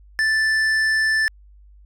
sine tone with hard clipping, 1760 Hz, A6, in tune, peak -18 dBFS, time 0.19-1.28 s, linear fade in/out 0 ms, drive 8 dB, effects added 50 Hz sine -45 dBFS peak until 1.85 s

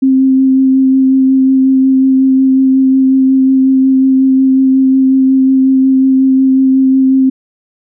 sine tone with vibrato, 264.4 Hz, C4, 18 cents sharp, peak -5 dBFS, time 0.02-7.3 s, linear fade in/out 10 ms, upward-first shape sine, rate 5.5 Hz, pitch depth 12 cents each way, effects none

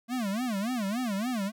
square tone with vibrato, 222.7 Hz, A3, 21 cents sharp, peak -29 dBFS, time 0.08-1.52 s, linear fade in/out 50 ms, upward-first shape sine, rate 3.5 Hz, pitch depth 250 cents each way, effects none

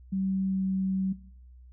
sine tone with pitch glide, 191.4 to 190.3 Hz, G3 to F#3, -41 to +49 cents, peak -26 dBFS, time 0.12-1.13 s, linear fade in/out 10 ms, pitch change -10 cents, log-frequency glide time 0.45-0.63 s, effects noise-tail reverb RT60 0.7 s tail -18 dB re dry + added 62 Hz sine -48 dBFS peak until 1.72 s

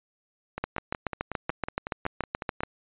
two click trains, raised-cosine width 0.5 ms, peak -12 / -17 dBFS, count 15 / 12, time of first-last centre 0.64-2.634 / 0.58-2.606 s, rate 7.02 / 5.43 Hz, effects resampled to 8000 Hz

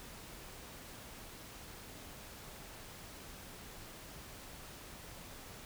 silence, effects pink hiss -51 dBFS RMS until 5.65 s

